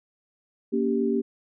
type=chord; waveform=sine; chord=G diminished; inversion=first; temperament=just; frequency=235.2 / 282.2 / 392 Hz; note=Bb3 / Db4 / G4; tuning=+16 / +31 / 0 cents; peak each=-25 / -28 / -25 dBFS; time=0.72-1.22 s; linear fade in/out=20 ms; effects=none